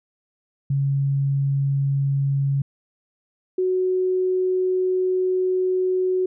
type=tone pair in turn; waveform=sine; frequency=138.59 / 370 Hz; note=C#3 / F#4; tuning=0 / 0 cents; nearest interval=octave + perfect fourth; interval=1700 cents; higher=second; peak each=-18 dBFS; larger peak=neither; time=0.7-2.62 / 3.58-6.26 s; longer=second; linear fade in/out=5 ms; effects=none